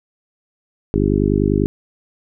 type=harmonic tone; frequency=50.1 Hz; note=G1; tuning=38 cents sharp; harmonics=1 / 2 / 3 / 4 / 5 / 6 / 7 / 8; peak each=-22 / -22 / -22 / -22 / -22 / -22 / -22 / -22 dBFS; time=0.94-1.66 s; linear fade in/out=0 ms; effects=none